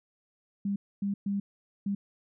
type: tone bursts at uneven times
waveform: sine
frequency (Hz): 200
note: G3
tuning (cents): +35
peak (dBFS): -27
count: 4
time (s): 0.65-0.76 / 1.02-1.14 / 1.26-1.4 / 1.86-1.95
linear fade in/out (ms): 5
effects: none